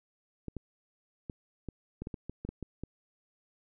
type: clicks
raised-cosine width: 3 ms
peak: -25 dBFS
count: 12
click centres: 0.483 / 0.567 / 1.298 / 1.687 / 2.02 / 2.071 / 2.142 / 2.296 / 2.45 / 2.49 / 2.627 / 2.836 s
effects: none